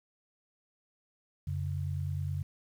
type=tone pair together; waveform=sine; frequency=90.6 / 140.34 Hz; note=F#2 / C#3; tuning=-36 / +22 cents; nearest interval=minor sixth; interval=758 cents; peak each=-33 / -35 dBFS; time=1.47-2.43 s; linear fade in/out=5 ms; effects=10-bit